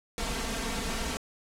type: noise with comb filter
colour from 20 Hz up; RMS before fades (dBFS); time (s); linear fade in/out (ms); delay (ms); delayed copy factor
pink; -32; 0.18-1.17; 0; 4.4; +0.8
effects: low-pass 9000 Hz 12 dB/octave